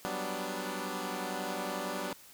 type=chord; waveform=10% pulse; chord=G major seventh; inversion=third; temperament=equal; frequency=185 / 196 / 246.9 / 293.7 Hz; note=F#3 / G3 / B3 / D4; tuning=0 / 0 / 0 / 0 cents; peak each=-32 dBFS; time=0.05-2.13 s; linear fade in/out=0 ms; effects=white hiss -55 dBFS RMS until 2.33 s